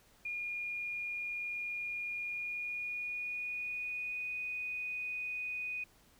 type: tone with pitch glide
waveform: sine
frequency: 2427 to 2484 Hz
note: D#7 to D#7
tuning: -44 to -3 cents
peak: -36 dBFS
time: 0.25-5.84 s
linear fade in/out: 5 ms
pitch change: +41 cents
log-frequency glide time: 2.22-4.35 s
effects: pink hiss -65 dBFS RMS until 6.19 s